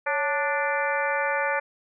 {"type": "harmonic tone with a mistuned harmonic", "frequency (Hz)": 293.7, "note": "D4", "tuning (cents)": 0, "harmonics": [2, 3, 4, 5, 6, 7, 8], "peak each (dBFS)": [-28, -29, -33, -30, -30, -34, -34], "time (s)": [0.06, 1.6], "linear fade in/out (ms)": 10, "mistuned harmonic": 2, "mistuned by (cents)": -90, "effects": []}